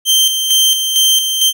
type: tone with tremolo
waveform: sawtooth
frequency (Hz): 3136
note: G7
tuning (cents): 0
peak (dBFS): -5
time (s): 0.05-1.53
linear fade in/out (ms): 50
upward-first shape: square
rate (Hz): 2.2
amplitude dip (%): 50
effects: none